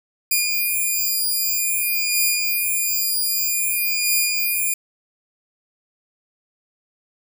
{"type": "beating tone pair", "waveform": "5% pulse", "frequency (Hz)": [2428, 2428.52], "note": ["D#7", "D#7"], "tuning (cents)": [-43, -43], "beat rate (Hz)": 0.52, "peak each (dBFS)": -12, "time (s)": [0.31, 4.74], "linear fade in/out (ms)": 5, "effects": []}